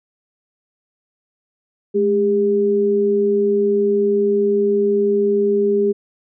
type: tone pair together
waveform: sine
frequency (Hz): 210.6 / 403.2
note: G#3 / G4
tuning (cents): +24 / +49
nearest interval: major seventh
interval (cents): 1125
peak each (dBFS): -21 / -14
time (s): 1.94-5.93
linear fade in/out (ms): 20
effects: none